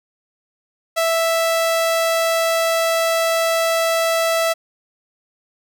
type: tone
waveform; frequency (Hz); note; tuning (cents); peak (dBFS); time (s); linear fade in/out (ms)
sawtooth; 659.3; E5; 0; -12; 0.96-4.54; 20
effects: none